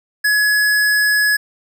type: tone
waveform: square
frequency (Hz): 1690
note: G#6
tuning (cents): +30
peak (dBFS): -13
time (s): 0.24-1.37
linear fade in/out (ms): 10
effects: none